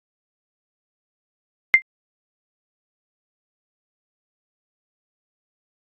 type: tone with exponential decay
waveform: sine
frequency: 2093 Hz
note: C7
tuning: in tune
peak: -3 dBFS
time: 1.74-1.82 s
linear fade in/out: 0 ms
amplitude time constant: 17 ms
effects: AAC 32 kbps